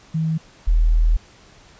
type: tone pair in turn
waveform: sine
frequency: 159.9 / 40.17 Hz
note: D#3 / E1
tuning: +48 / -44 cents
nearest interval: 2 octaves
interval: 2392 cents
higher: first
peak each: -18 / -12 dBFS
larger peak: second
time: 0.14-0.38 / 0.67-1.17 s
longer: second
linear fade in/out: 10 ms
effects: pink hiss -49 dBFS RMS until 1.79 s + resampled to 16000 Hz